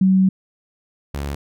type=tone pair in turn; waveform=sine / sawtooth; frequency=189.2 / 70.87 Hz; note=F#3 / C#2; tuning=+39 / +39 cents; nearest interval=octave + perfect fourth; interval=1700 cents; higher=first; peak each=-11 / -20 dBFS; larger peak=first; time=0.01-0.29 / 1.14-1.35 s; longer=first; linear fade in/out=5 ms; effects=none